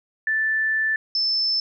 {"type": "tone pair in turn", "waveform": "sine", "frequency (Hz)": [1760, 5274], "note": ["A6", "E8"], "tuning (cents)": [0, 0], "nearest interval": "octave + perfect fifth", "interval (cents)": 1900, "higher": "second", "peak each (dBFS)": -19, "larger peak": "neither", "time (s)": [[0.27, 0.96], [1.15, 1.6]], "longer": "first", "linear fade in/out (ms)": 2, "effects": []}